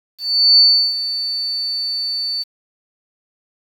sine tone with ADSR envelope, 4500 Hz, C#8, 25 cents sharp, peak -6 dBFS, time 0.18-2.44 s, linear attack 400 ms, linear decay 350 ms, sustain -13 dB, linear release 23 ms, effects 7-bit

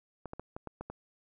clicks, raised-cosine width 1 ms, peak -26 dBFS, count 7, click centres 0.257 / 0.334 / 0.396 / 0.565 / 0.673 / 0.81 / 0.9 s, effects none

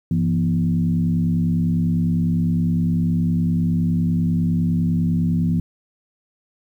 sine tone with frequency modulation, 169.1 Hz, E3, 44 cents sharp, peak -16 dBFS, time 0.11-5.6 s, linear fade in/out 2 ms, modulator 69.9 Hz, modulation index 0.94, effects 9-bit

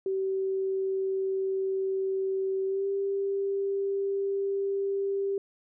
sine tone with pitch glide, 383.9 to 394.7 Hz, G4 to G4, -36 to +12 cents, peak -26 dBFS, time 0.06-5.38 s, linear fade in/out 2 ms, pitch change +48 cents, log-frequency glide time 2.66-2.87 s, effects none

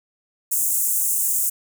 pink high-pass noise, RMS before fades -21 dBFS, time 0.51-1.5 s, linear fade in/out 10 ms, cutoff 7100 Hz, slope 48 dB/octave, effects none

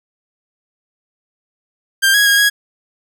sawtooth tone with pitch steps, 1586 / 1660 / 1634 / 1658 Hz, G6 / G#6 / G#6 / G#6, +20 / -1 / -29 / -3 cents, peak -6 dBFS, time 2.02-2.5 s, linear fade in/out 20 ms, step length 120 ms, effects none

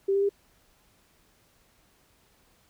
sine tone with pitch steps, 391.7 / 396.5 / 401.3 Hz, G4 / G4 / G4, -1 / +20 / +41 cents, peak -21 dBFS, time 0.08-0.293 s, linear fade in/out 10 ms, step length 71 ms, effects pink hiss -64 dBFS RMS until 2.69 s

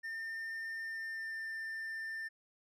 triangle tone with pitch glide, 1807 to 1791.4 Hz, A6 to A6, +46 to +31 cents, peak -37 dBFS, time 0.03-2.29 s, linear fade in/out 20 ms, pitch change -15 cents, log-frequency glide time 0.8-1.46 s, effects none

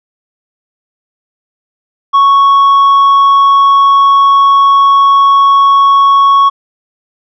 sine tone with tanh clipping, 1108.7 Hz, C#6, in tune, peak -4 dBFS, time 2.13-6.5 s, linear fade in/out 20 ms, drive 3 dB, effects none

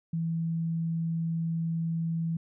sine tone, 164.81 Hz, E3, in tune, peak -27 dBFS, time 0.13-2.37 s, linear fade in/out 5 ms, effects none

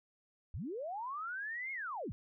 sine linear two-way sweep, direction up then down, 55 to 2185 to 55 Hz, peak -38 dBFS, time 0.54-2.12 s, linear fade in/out 0 ms, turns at 1.72 s, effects none

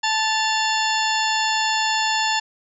harmonic tone with a mistuned harmonic, 876 Hz, A5, 8 cents flat, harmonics 1 / 2 / 3 / 4 / 5 / 6 / 8, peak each -22 / -25 / -27 / -28 / -29 / -30 / -31 dBFS, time 0.03-2.4 s, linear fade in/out 10 ms, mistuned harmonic 3, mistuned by +87 cents, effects none

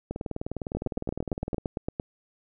two click trains, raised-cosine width 2 ms, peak -15 / -18 dBFS, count 12 / 30, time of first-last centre 0.75-1.999 / 0.11-1.582 s, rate 8.81 / 19.7 Hz, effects none

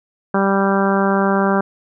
harmonic tone, 196 Hz, G3, in tune, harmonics 1 / 2 / 3 / 4 / 5 / 6 / 7 / 8, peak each -17 / -20 / -22 / -23 / -24 / -25 / -25 / -26 dBFS, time 0.34-1.61 s, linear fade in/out 5 ms, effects none

